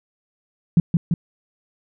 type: tone with echo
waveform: sine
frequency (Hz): 168.9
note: E3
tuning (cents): +42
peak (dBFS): -9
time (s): 0.77-0.8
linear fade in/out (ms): 2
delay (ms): 170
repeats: 2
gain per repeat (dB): -3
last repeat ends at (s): 1.14
effects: none